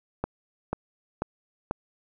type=click train; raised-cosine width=1 ms; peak=-13 dBFS; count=4; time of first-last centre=0.24-1.711 s; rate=2.04 Hz; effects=none